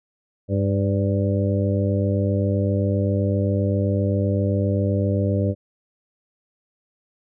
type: harmonic tone with a mistuned harmonic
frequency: 100 Hz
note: G2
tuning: 35 cents sharp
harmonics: 1 / 2 / 3 / 4 / 5 / 6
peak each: -20 / -25 / -28 / -31 / -28 / -29 dBFS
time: 0.48-5.55 s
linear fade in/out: 50 ms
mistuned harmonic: 6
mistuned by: -36 cents
effects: none